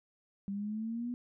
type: exponential sweep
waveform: sine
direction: up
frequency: 196 to 246.9 Hz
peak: -34 dBFS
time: 0.48-1.14 s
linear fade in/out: 0 ms
effects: none